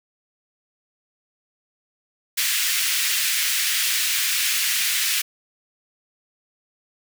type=high-pass noise; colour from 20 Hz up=pink; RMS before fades=-22 dBFS; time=2.37-5.22 s; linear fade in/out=10 ms; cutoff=1900 Hz; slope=24 dB/octave; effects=none